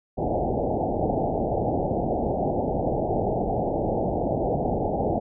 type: low-pass noise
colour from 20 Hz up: white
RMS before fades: -25 dBFS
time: 0.17-5.2 s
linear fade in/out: 20 ms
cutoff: 820 Hz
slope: 96 dB/octave
effects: none